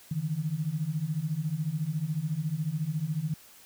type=beating tone pair; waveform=sine; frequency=146.83 / 160.83 Hz; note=D3 / E3; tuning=0 / -42 cents; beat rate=14 Hz; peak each=-32 / -30 dBFS; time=0.11-3.34 s; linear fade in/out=5 ms; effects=white hiss -54 dBFS RMS until 3.65 s